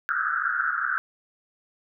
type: band-pass noise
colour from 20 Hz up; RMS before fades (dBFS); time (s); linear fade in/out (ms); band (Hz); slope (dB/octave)
pink; -26; 0.09-0.98; 0; 1300 to 1600; 96
effects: none